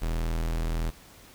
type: tone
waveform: 45% pulse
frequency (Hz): 40.88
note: E1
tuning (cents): -14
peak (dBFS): -26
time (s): 0.01-0.91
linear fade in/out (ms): 20
effects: pink hiss -52 dBFS RMS until 1.34 s